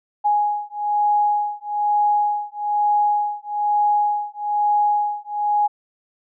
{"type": "beating tone pair", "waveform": "sine", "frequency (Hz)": [830.6, 831.7], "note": ["G#5", "G#5"], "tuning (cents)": [0, 2], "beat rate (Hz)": 1.1, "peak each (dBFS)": -20, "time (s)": [0.24, 5.68], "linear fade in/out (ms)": 20, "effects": []}